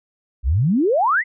sine exponential sweep, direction up, 54.1 to 2128 Hz, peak -14 dBFS, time 0.43-1.24 s, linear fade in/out 50 ms, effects none

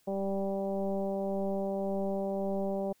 sine tone with frequency modulation, 390.9 Hz, G4, 5 cents flat, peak -29 dBFS, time 0.07-2.93 s, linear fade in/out 10 ms, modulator 195 Hz, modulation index 1.6, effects white hiss -69 dBFS RMS until 3 s

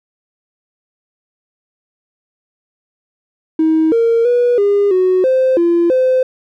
triangle tone with pitch steps, 318 / 461.3 / 485.7 / 405.2 / 369.9 / 520 / 341.9 / 515 Hz, D#4 / A#4 / B4 / G#4 / F#4 / C5 / F4 / C5, +38 / -18 / -29 / -43 / 0 / -11 / -37 / -28 cents, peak -6 dBFS, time 3.59-6.23 s, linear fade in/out 5 ms, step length 330 ms, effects tanh soft clip ceiling -6 dBFS

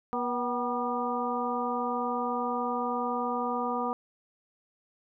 harmonic tone with a mistuned harmonic, 241.9 Hz, B3, 36 cents flat, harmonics 1 / 2 / 3 / 4 / 5, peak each -34 / -34 / -34 / -34 / -34 dBFS, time 0.13-3.93 s, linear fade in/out 0 ms, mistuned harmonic 3, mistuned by +66 cents, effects none

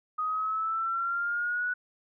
sine exponential sweep, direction up, 1244.5 to 1480 Hz, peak -27 dBFS, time 0.18-1.74 s, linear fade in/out 10 ms, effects none

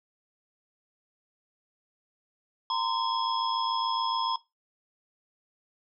sine tone cluster, 923 / 1030 / 3329 / 5170 Hz, A#5 / C6 / G#7 / E8, -17 / -28 / +3 / -34 cents, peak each -31 / -30 / -34 / -36 dBFS, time 2.7-4.36 s, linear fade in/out 2 ms, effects noise-tail reverb RT60 0.2 s tail -18 dB re dry

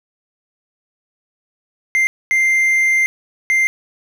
triangle tone bursts at uneven times, 2093 Hz, C7, in tune, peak -10 dBFS, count 3, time 1.95-2.07 / 2.31-3.06 / 3.5-3.67 s, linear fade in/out 0 ms, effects none

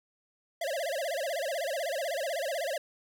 square tone with vibrato, 608 Hz, D#5, 40 cents flat, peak -31 dBFS, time 0.61-2.78 s, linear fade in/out 5 ms, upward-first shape sine, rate 16 Hz, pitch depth 230 cents each way, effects none

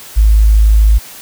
sine tone, 53.3 Hz, G#1, 46 cents sharp, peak -4 dBFS, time 0.16-0.99 s, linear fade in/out 20 ms, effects white hiss -33 dBFS RMS until 1.21 s

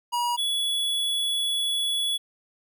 square tone pair in turn, 960 / 3393 Hz, B5 / G#7, -49 / +36 cents, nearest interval octave + minor seventh, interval 2185 cents, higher second, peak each -24 dBFS, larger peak neither, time 0.12-0.37 / 0.37-2.18 s, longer second, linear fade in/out 20 ms, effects none

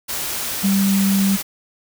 sine tone in noise, 196 Hz, G3, in tune, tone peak -14 dBFS, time 0.63-1.37 s, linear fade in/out 20 ms, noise white, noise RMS -25 dBFS, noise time 0.08-1.43 s, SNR +8 dB, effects none

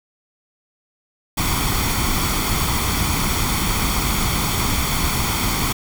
pink noise with comb filter, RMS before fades -20 dBFS, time 1.37-5.73 s, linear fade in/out 10 ms, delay 0.89 ms, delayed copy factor +0.6, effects none

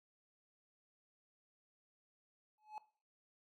triangle tone with exponential growth, 854 Hz, G#5, 48 cents sharp, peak -39 dBFS, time 2.58-2.78 s, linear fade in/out 1 ms, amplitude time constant 42 ms, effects noise-tail reverb RT60 0.4 s tail -17 dB re dry

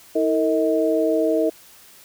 sine tone cluster, 321.8 / 454.4 / 634 Hz, E4 / A#4 / D#5, -42 / -44 / +32 cents, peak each -21 dBFS, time 0.15-1.5 s, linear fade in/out 10 ms, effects white hiss -48 dBFS RMS until 2.04 s

